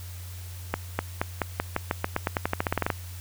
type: accelerating click train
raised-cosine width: 0.5 ms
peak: -9 dBFS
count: 20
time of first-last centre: 0.74-2.902 s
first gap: 250 ms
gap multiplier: 0.9
effects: added 90 Hz sine -37 dBFS peak until 3.2 s + white hiss -47 dBFS RMS until 3.2 s